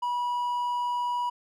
triangle tone, 973 Hz, B5, 26 cents flat, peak -24 dBFS, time 0.02-1.3 s, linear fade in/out 10 ms, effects none

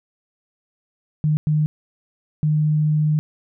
sine tone bursts at uneven times, 152.4 Hz, D#3, 36 cents flat, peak -15 dBFS, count 3, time 1.24-1.37 / 1.47-1.66 / 2.43-3.19 s, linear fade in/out 0 ms, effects none

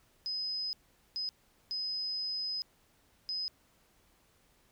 sine tone bursts at uneven times, 5040 Hz, D#8, 21 cents sharp, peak -33 dBFS, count 4, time 0.26-0.73 / 1.16-1.29 / 1.71-2.62 / 3.29-3.48 s, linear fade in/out 0 ms, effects pink hiss -68 dBFS RMS until 4.71 s

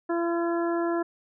harmonic tone, 339.5 Hz, F4, 49 cents flat, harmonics 1 / 2 / 3 / 4 / 5, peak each -25 / -31 / -35 / -37 / -39 dBFS, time 0.09-1.03 s, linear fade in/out 10 ms, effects none

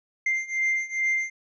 triangle beating tone pair, 2093 / 2095.4 Hz, C7 / C7, 0 / +2 cents, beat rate 2.4 Hz, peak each -26 / -24 dBFS, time 0.26-1.3 s, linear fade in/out 5 ms, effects resampled to 16000 Hz

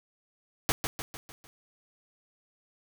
pink noise with echo, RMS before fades -25 dBFS, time 0.69-0.72 s, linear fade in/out 0 ms, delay 150 ms, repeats 5, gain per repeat -6 dB, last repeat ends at 1.47 s, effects none

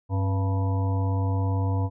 harmonic tone with a mistuned harmonic, 97.4 Hz, G2, 11 cents flat, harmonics 1 / 3 / 5 / 7 / 9 / 10, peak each -22 / -33 / -37 / -39 / -39 / -38 dBFS, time 0.09-1.9 s, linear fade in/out 50 ms, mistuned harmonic 3, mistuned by -110 cents, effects none

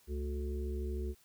harmonic tone with a mistuned harmonic, 73.42 Hz, D2, in tune, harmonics 1 / 3 / 5 / 6, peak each -35 / -46 / -42 / -49 dBFS, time 0.07-1.15 s, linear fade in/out 50 ms, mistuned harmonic 1, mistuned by -130 cents, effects white hiss -66 dBFS RMS until 1.24 s

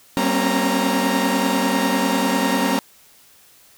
sawtooth tone cluster, 192.1 / 235.4 / 265.5 / 275.6 / 930 Hz, G3 / A#3 / C4 / C#4 / A#5, -35 / +17 / +25 / -10 / -4 cents, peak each -20 dBFS, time 0.17-2.79 s, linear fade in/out 0 ms, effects white hiss -51 dBFS RMS until 3.77 s

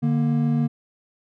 triangle tone pair together, 148 / 235.1 Hz, D3 / A#3, +14 / +15 cents, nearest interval minor sixth, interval 801 cents, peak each -19 dBFS, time 0.02-0.68 s, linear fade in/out 20 ms, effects none

